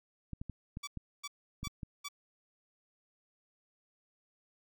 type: clicks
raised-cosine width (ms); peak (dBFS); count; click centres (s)
5; -28; 8; 0.333 / 0.415 / 0.497 / 0.771 / 0.973 / 1.631 / 1.672 / 1.832
type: tone bursts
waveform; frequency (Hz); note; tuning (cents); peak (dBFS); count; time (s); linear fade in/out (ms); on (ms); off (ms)
10% pulse; 1148; D6; -40; -31; 4; 0.83-2.086; 10; 44; 360
effects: none